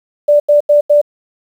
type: tone bursts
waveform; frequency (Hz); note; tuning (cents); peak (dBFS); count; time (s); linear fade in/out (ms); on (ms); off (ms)
sine; 587.3; D5; 0; -5; 4; 0.28-1.015; 10; 120; 85
effects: 7-bit